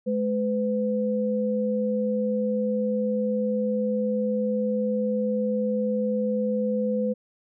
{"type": "tone pair together", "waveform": "sine", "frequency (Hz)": [212.1, 504], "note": ["G#3", "B4"], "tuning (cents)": [37, 35], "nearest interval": "octave + minor third", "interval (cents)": 1498, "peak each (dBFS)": -25, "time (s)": [0.06, 7.14], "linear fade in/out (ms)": 20, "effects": []}